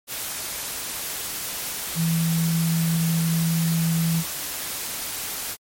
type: tone in noise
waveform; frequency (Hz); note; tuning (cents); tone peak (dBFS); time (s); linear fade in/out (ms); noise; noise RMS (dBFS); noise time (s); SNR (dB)
sine; 164.81; E3; 0; -19; 1.95-4.24; 50; white; -30; 0.07-5.57; +8
effects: MP3 64 kbps